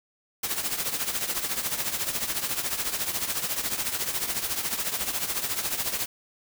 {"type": "noise with tremolo", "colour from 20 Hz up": "white", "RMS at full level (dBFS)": -26, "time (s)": [0.43, 6.06], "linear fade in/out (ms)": 5, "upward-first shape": "triangle", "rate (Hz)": 14, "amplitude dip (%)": 75, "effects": []}